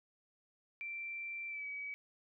sine tone with pitch glide, 2349 to 2276 Hz, D7 to C#7, 0 to +45 cents, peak -40 dBFS, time 0.81-1.94 s, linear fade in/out 0 ms, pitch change -55 cents, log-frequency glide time 1.48-1.66 s, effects none

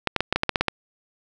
clicks, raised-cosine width 0.3 ms, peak -4 dBFS, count 10, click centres 0.073 / 0.163 / 0.206 / 0.326 / 0.36 / 0.434 / 0.493 / 0.558 / 0.61 / 0.683 s, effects none

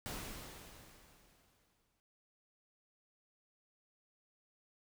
pink noise with exponential decay, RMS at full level -42 dBFS, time 0.06-2 s, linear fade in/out 0 ms, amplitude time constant 420 ms, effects none

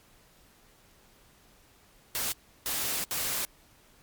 white noise bursts at uneven times, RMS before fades -31 dBFS, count 3, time 2.15-2.32 / 2.66-3.04 / 3.11-3.45 s, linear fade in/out 0 ms, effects pink hiss -60 dBFS RMS until 4.02 s + MP3 96 kbps

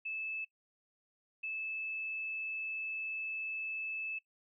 sine tone bursts at uneven times, 2617 Hz, E7, 13 cents flat, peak -36 dBFS, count 2, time 0.05-0.45 / 1.43-4.19 s, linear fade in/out 10 ms, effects noise-tail reverb RT60 0.1 s tail -19 dB re dry

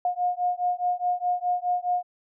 sine beating tone pair, 714 / 718.8 Hz, F5 / F5, +38 / +50 cents, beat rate 4.8 Hz, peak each -26 dBFS, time 0.05-2.03 s, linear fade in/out 2 ms, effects none

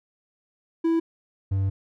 triangle tone pair in turn, 329.6 / 97.01 Hz, E4 / G2, 0 / -18 cents, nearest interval octave + major sixth, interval 2118 cents, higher first, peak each -17 / -19 dBFS, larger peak first, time 0.84-1 / 1.51-1.7 s, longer second, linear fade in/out 10 ms, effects none

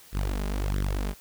sawtooth tone with flanger, 49 Hz, G1, in tune, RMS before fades -28 dBFS, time 0.12-1.15 s, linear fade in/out 50 ms, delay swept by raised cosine 0.54 to 4.94 ms, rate 1.5 Hz, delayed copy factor +0.9, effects white hiss -52 dBFS RMS until 1.2 s

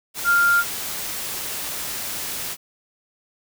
sine tone in noise, 1396.9 Hz, F6, in tune, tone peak -14 dBFS, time 0.24-0.64 s, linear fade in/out 50 ms, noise white, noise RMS -29 dBFS, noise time 0.14-2.57 s, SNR +12 dB, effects none

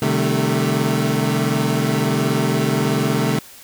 25% pulse chord, A half-diminished seventh, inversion first, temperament equal with one note detuned, 130.81 / 152.19 / 196 / 220 Hz, C3 / Eb3 / G3 / A3, 0 / -38 / 0 / 0 cents, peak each -18 / -18 / -22 / -18 dBFS, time 0.02-3.39 s, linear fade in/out 2 ms, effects white hiss -42 dBFS RMS until 3.63 s

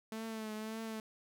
sawtooth tone with vibrato, 219.4 Hz, A3, 5 cents flat, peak -36 dBFS, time 0.12-1 s, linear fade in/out 2 ms, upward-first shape triangle, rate 1.8 Hz, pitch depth 45 cents each way, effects none

